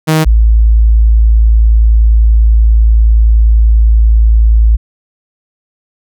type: tone pair in turn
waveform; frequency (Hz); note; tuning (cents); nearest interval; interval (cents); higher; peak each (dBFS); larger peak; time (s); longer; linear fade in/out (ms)
sawtooth / sine; 157.3 / 55.18; D#3 / A1; +19 / +6; octave + tritone; 1813; first; -3; neither; 0.07-0.25 / 0.25-4.77; second; 20
effects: none